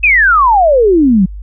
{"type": "exponential sweep", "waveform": "sine", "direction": "down", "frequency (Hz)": [2614, 176.5], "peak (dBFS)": -5, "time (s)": [0.03, 1.26], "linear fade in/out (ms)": 10, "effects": ["added 50 Hz sine -23 dBFS peak until 1.42 s"]}